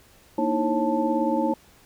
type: tone cluster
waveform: sine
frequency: 233.9 / 304.6 / 322.4 / 544 / 880 Hz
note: A#3 / D#4 / E4 / C#5 / A5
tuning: +6 / -37 / -38 / -33 / 0 cents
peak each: -27 dBFS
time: 0.38-1.54 s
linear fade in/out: 5 ms
effects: pink hiss -55 dBFS RMS until 1.85 s